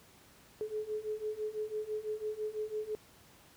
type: beating tone pair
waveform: sine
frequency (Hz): 424.8 / 430.8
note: G#4 / A4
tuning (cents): +39 / -37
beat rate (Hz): 6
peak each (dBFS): -39 / -37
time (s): 0.61-2.95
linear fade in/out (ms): 0
effects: pink hiss -60 dBFS RMS until 3.56 s + high-pass 60 Hz 12 dB/octave